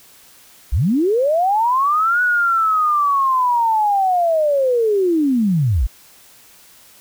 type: linear two-way sweep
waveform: sine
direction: up then down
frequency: 43.59 to 1480 to 43.59 Hz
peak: -13 dBFS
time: 0.72-5.87 s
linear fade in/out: 10 ms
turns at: 2.22 s
effects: white hiss -47 dBFS RMS until 7 s